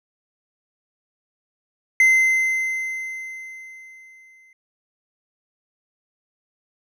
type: tone with exponential decay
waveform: triangle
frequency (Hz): 2067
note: C7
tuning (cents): -22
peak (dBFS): -9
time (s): 2-4.53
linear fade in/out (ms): 2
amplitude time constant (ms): 550
effects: none